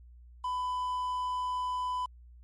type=tone with quantisation; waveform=triangle; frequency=1000 Hz; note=B5; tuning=21 cents sharp; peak=-28 dBFS; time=0.44-2.06 s; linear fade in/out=5 ms; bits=9; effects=added 60 Hz sine -50 dBFS peak until 2.43 s + MP3 48 kbps